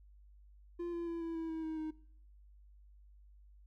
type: tone with pitch steps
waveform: triangle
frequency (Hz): 345.8 / 340.8 / 336 / 331.1 / 326.4 / 321.7 / 317.1 / 312.6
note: F4 / F4 / E4 / E4 / E4 / E4 / D#4 / D#4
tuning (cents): -17 / -42 / +33 / +8 / -17 / -42 / +33 / +8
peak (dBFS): -35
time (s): 0.79-1.91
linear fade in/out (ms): 10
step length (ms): 140
effects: noise-tail reverb RT60 0.7 s tail -23 dB re dry + added 50 Hz sine -57 dBFS peak until 3.66 s